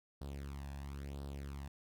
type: tone with flanger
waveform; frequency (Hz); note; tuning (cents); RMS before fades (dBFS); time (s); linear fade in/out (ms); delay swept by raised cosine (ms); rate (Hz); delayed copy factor
sawtooth; 70; C#2; +18; -45; 0.21-1.68; 5; 0.22 to 1.18; 0.98; +0.7
effects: none